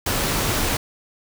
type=noise; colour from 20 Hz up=pink; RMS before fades=-22 dBFS; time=0.06-0.77 s; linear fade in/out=5 ms; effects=none